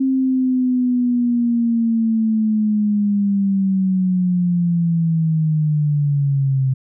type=linear sweep; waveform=sine; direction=down; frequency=266.5 to 130.81 Hz; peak=-14 dBFS; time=0-6.74 s; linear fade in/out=10 ms; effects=none